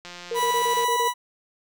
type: click train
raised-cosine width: 0.2 ms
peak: -22 dBFS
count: 140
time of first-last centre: 0.05-0.84 s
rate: 176 Hz
type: tone bursts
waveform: sine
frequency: 466.2 Hz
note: A#4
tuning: in tune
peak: -25 dBFS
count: 7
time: 0.31-1.08 s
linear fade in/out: 5 ms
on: 86 ms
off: 28 ms
type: tone with tremolo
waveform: 40% pulse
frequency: 982 Hz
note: B5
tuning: 10 cents flat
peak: -19 dBFS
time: 0.34-1.14 s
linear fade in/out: 50 ms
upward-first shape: triangle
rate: 14 Hz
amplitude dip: 25%
effects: none